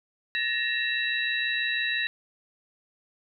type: tone cluster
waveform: sine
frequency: 1744 / 1870 / 2689 / 3898 Hz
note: A6 / A#6 / E7 / B7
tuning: -16 / +5 / +34 / -23 cents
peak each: -33 / -28 / -32 / -31 dBFS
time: 0.35-2.07 s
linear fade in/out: 0 ms
effects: none